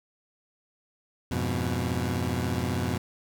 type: chord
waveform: 20% pulse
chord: F diminished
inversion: none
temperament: equal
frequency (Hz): 87.31 / 103.83 / 123.47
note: F2 / Ab2 / Cb3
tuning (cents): 0 / 0 / 0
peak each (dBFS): -25 / -29 / -25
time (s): 1.31-2.98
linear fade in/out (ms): 5
effects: none